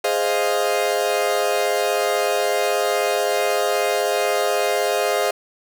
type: chord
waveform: 40% pulse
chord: F minor seventh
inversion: first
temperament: equal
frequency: 415.3 / 523.3 / 622.3 / 698.5 Hz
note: Ab4 / C5 / Eb5 / F5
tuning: 0 / 0 / 0 / 0 cents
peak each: -23 dBFS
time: 0.04-5.31 s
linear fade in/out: 5 ms
effects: none